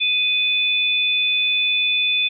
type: tone pair together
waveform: sine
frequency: 2489 / 3494 Hz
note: D#7 / A7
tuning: 0 / -13 cents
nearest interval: tritone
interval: 587 cents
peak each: -19 dBFS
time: 0-2.29 s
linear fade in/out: 20 ms
effects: none